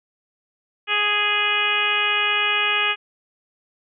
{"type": "harmonic tone", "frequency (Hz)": 415.3, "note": "G#4", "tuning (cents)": 0, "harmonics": [1, 2, 3, 4, 5, 6, 7, 8], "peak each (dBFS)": [-33, -31, -26, -26, -27, -22, -24, -32], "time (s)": [0.87, 2.96], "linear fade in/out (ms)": 50, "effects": []}